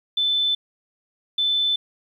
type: tone pair in turn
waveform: sine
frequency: 3520 / 3520 Hz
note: A7 / A7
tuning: 0 / 0 cents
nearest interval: unison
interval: 0 cents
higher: neither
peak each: -18 dBFS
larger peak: neither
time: 0.17-0.55 / 1.38-1.76 s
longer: neither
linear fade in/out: 5 ms
effects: 9-bit